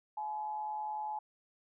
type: tone with amplitude modulation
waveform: sine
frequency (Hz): 852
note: G#5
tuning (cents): +44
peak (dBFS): -33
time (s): 0.17-1.19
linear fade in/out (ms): 5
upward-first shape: sine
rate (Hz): 150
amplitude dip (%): 50
effects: none